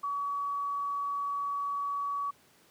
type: tone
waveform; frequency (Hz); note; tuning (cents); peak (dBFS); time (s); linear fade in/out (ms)
sine; 1134; C#6; +39; -30; 0.03-2.31; 10
effects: pink hiss -62 dBFS RMS until 2.7 s + high-pass 150 Hz 12 dB/octave